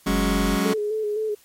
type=tone; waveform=triangle; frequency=46.25 Hz; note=F#1; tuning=in tune; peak=-23 dBFS; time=0.06-0.59 s; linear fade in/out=50 ms
type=chord; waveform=sawtooth; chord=F# suspended second; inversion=none; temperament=just; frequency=185 / 208.1 / 277.5 Hz; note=F#3 / G#3 / C#4; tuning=0 / +4 / +2 cents; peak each=-20 dBFS; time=0.06-0.74 s; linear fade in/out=10 ms
type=tone with vibrato; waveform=sine; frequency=426.2 Hz; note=G#4; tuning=45 cents sharp; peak=-22 dBFS; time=0.65-1.35 s; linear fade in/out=10 ms; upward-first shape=square; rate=3.9 Hz; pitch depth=35 cents each way
effects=white hiss -55 dBFS RMS until 1.44 s + MP3 64 kbps